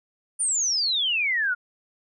sine exponential sweep, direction down, 9490 to 1396.9 Hz, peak -21 dBFS, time 0.39-1.55 s, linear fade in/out 20 ms, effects none

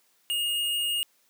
square tone, 2851 Hz, F7, 35 cents sharp, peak -26 dBFS, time 0.3-1.03 s, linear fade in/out 0 ms, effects white hiss -66 dBFS RMS until 1.29 s + high-pass 200 Hz 12 dB/octave

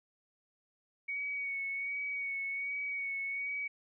sine tone with vibrato, 2237 Hz, C#7, 15 cents sharp, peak -34 dBFS, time 1.08-3.68 s, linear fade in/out 10 ms, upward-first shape sine, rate 1.3 Hz, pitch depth 26 cents each way, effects none

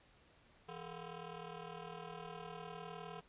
15% pulse ring-modulated tone, 293.7 Hz, D4, in tune, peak -37 dBFS, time 0.68-3.21 s, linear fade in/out 10 ms, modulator 127 Hz, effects pink hiss -67 dBFS RMS until 3.28 s + resampled to 8000 Hz

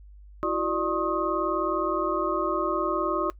sine tone cluster, 331.6 / 371.1 / 595 / 1080 / 1255 Hz, E4 / F#4 / D5 / C#6 / D#6, +10 / +5 / +22 / -45 / +15 cents, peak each -30 dBFS, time 0.43-3.3 s, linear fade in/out 0 ms, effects noise-tail reverb RT60 0.1 s tail -20 dB re dry + added 50 Hz sine -45 dBFS peak until 3.39 s

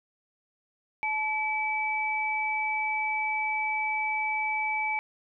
sine tone pair together, 864.5 / 2300 Hz, A5 / D7, -31 / -37 cents, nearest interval octave + perfect fourth, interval 1694 cents, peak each -30 / -28 dBFS, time 1.03-4.99 s, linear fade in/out 0 ms, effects none

